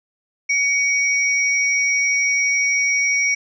sine tone pair together, 2247 / 5662 Hz, C#7 / F8, +23 / +23 cents, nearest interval octave + major third, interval 1600 cents, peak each -16 / -24 dBFS, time 0.49-3.35 s, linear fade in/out 10 ms, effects none

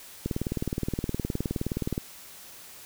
click train, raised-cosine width 3 ms, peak -15 dBFS, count 34, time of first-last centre 0.26-1.979 s, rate 19.2 Hz, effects white hiss -47 dBFS RMS until 2.85 s

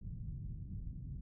white low-pass noise, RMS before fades -44 dBFS, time 0.01-1.21 s, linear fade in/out 10 ms, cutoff 150 Hz, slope 24 dB/octave, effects none

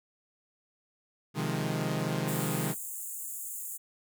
sawtooth chord, F minor seventh, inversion second, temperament equal, 130.81 / 155.56 / 174.61 / 207.7 Hz, C3 / Eb3 / F3 / Ab3, 0 / 0 / 0 / 0 cents, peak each -31 / -29 / -33 / -32 dBFS, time 1.34-2.75 s, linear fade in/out 50 ms
pink high-pass noise, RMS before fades -39 dBFS, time 2.27-3.78 s, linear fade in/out 20 ms, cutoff 6900 Hz, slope 96 dB/octave
effects none

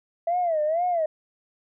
sine tone with vibrato, 659.3 Hz, E5, in tune, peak -20 dBFS, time 0.27-1.06 s, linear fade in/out 5 ms, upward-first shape sine, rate 2.1 Hz, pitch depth 160 cents each way, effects tanh soft clip ceiling -16 dBFS

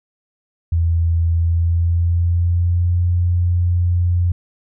sine tone with pitch glide, 83.5 to 87.96 Hz, E2 to F2, +23 to +13 cents, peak -13 dBFS, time 0.72-4.32 s, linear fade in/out 5 ms, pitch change +90 cents, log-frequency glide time 1.3-2.99 s, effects none

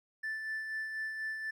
triangle tone with tremolo, 1760 Hz, A6, in tune, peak -31 dBFS, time 0.23-1.51 s, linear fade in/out 10 ms, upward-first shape sine, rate 4.1 Hz, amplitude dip 45%, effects tanh soft clip ceiling -29 dBFS

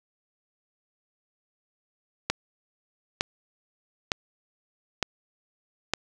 click train, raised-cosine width 0.2 ms, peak -6 dBFS, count 5, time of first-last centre 2.3-5.936 s, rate 1.1 Hz, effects none

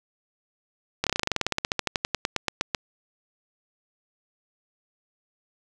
slowing click train, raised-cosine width 0.2 ms, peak -6 dBFS, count 26, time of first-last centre 1.04-2.748 s, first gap 27 ms, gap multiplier 1.07, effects none

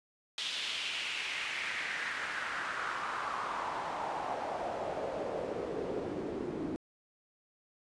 pink noise with band-pass filter sweep, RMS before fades -37 dBFS, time 0.38-6.76 s, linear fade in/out 0 ms, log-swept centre 3500 to 300 Hz, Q 2.8, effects resampled to 22050 Hz

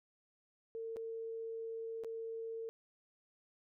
sine tone with dropouts, 452.7 Hz, A4, 49 cents sharp, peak -40 dBFS, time 0.75-2.69 s, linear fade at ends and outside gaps 0 ms, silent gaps 0.961-0.968 / 2.037-2.046 s, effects none

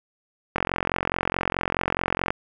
click train, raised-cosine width 0.5 ms, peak -7 dBFS, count 79, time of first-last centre 0.56-2.305 s, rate 44.7 Hz, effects none

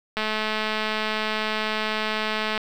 click train, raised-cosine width 0.3 ms, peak -10 dBFS, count 521, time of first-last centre 0.17-2.577 s, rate 216 Hz, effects 7-bit

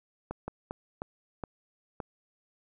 slowing click train, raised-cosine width 1 ms, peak -21 dBFS, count 6, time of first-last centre 0.31-2.002 s, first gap 170 ms, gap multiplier 1.35, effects none

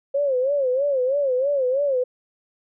sine tone with vibrato, 538 Hz, C5, 48 cents sharp, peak -18 dBFS, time 0.14-2.04 s, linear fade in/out 10 ms, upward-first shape sine, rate 3.1 Hz, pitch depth 130 cents each way, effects none

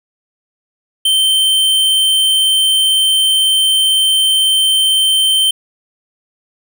square tone, 3109 Hz, G7, 15 cents flat, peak -10 dBFS, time 1.05-5.51 s, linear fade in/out 5 ms, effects none

